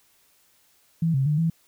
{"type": "tone with pitch steps", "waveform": "sine", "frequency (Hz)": [164.7, 134.4, 150.1, 164.4], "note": ["E3", "C3", "D3", "E3"], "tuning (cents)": [-1, 47, 38, -4], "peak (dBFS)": -19, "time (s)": [1.02, 1.5], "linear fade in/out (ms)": 5, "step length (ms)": 120, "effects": ["white hiss -62 dBFS RMS until 1.67 s"]}